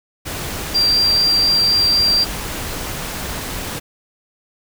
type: tone in noise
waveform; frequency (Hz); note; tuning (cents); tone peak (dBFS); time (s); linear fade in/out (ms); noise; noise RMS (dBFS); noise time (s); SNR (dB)
sine; 4726; D8; +10; -12; 0.74-2.25; 20; pink; -26; 0.25-3.8; +11
effects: none